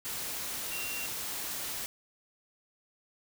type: tone in noise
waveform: sine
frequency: 2755 Hz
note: F7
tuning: 24 cents flat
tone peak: -38 dBFS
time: 0.72-1.06 s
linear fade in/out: 0 ms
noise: white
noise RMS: -37 dBFS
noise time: 0.05-1.86 s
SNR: -4 dB
effects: none